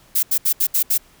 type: noise bursts at uneven times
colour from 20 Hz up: violet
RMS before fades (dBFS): -17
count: 6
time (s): 0.15-0.23 / 0.31-0.38 / 0.45-0.53 / 0.6-0.67 / 0.74-0.83 / 0.9-0.98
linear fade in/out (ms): 10
effects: pink hiss -52 dBFS RMS until 1.2 s